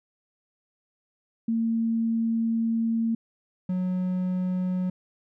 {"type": "tone pair in turn", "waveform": ["sine", "triangle"], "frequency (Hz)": [227.5, 183.13], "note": ["A#3", "F#3"], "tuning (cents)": [-42, -18], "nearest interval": "major third", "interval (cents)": 376, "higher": "first", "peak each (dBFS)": -22, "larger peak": "neither", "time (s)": [[1.48, 3.15], [3.69, 4.9]], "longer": "first", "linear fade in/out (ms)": 5, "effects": []}